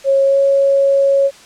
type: tone with pitch glide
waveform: sine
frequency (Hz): 546 to 552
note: C#5 to C#5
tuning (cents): -26 to -7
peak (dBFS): -9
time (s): 0.04-1.31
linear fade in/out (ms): 50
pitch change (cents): +19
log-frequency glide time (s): 0.24-0.38
effects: white hiss -41 dBFS RMS until 1.45 s + low-pass 7000 Hz 12 dB/octave